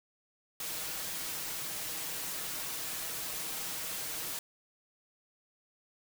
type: noise with comb filter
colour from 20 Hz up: white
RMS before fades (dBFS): -38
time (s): 0.6-4.39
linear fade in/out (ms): 2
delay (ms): 6.3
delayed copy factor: +0.55
effects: none